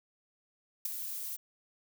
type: noise with ADSR envelope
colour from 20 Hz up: violet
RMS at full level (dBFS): -30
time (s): 0.85-1.37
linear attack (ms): 6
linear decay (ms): 11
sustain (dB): -9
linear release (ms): 16
effects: none